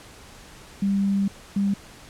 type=tone pair in turn; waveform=sine; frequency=197.7 / 199.08 Hz; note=G3 / G3; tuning=+15 / +27 cents; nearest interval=unison; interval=12 cents; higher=second; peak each=-19 dBFS; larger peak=neither; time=0.82-1.28 / 1.56-1.74 s; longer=first; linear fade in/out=5 ms; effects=pink hiss -46 dBFS RMS until 2.09 s + low-pass 10000 Hz 12 dB/octave